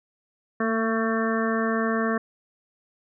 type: harmonic tone with a mistuned harmonic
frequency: 223.8 Hz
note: A3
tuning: 30 cents sharp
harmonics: 1 / 2 / 3 / 5 / 6 / 7 / 8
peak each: -25 / -28 / -31 / -30 / -35 / -34 / -32 dBFS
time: 0.6-2.18 s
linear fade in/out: 5 ms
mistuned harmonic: 1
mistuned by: +19 cents
effects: none